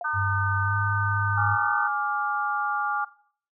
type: tone with exponential decay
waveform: sine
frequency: 700 Hz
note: F5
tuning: 4 cents sharp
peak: -27 dBFS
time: 0.01-0.09 s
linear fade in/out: 2 ms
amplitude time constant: 17 ms
type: harmonic tone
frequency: 304.1 Hz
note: D#4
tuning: 40 cents flat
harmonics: 3 / 4 / 5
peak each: -31 / -29 / -27 dBFS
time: 0.04-1.88 s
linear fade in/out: 10 ms
type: tone with pitch glide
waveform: sine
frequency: 98 to 101.4 Hz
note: G2 to G#2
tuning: 0 to -41 cents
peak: -25 dBFS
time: 0.13-1.58 s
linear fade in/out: 50 ms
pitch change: +59 cents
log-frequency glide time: 0.63-0.75 s
type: chord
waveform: sine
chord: D diminished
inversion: second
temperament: equal with one note detuned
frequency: 830.6 / 1174.7 / 1406.6 Hz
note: Ab5 / D6 / F6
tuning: 0 / 0 / +12 cents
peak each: -28 dBFS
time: 1.37-3.05 s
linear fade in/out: 10 ms
effects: noise-tail reverb RT60 0.5 s tail -18 dB re dry